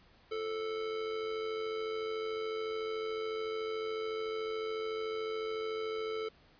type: tone with amplitude modulation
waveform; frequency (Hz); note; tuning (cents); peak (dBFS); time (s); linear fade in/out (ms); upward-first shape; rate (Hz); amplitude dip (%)
square; 440; A4; 0; -33; 0.31-6.29; 10; sine; 93.8; 50
effects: pink hiss -63 dBFS RMS until 6.59 s + resampled to 11025 Hz